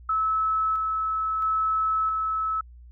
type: tone with tremolo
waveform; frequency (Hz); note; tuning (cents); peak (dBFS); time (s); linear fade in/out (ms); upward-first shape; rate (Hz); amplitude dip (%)
sine; 1300; E6; -24; -21; 0.09-2.61; 5; square; 0.75; 25
effects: added 60 Hz sine -44 dBFS peak until 2.91 s